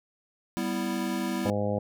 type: chord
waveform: square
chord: E minor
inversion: first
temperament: equal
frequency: 196 / 246.9 / 329.6 Hz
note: G3 / B3 / E4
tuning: 0 / 0 / 0 cents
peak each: -33 dBFS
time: 0.57-1.5 s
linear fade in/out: 0 ms
type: harmonic tone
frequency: 102.7 Hz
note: G#2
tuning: 19 cents flat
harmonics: 1 / 2 / 3 / 4 / 5 / 6 / 7 / 8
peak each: -32 / -31 / -38 / -38 / -30 / -34 / -40 / -39 dBFS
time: 1.45-1.79 s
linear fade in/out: 5 ms
effects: none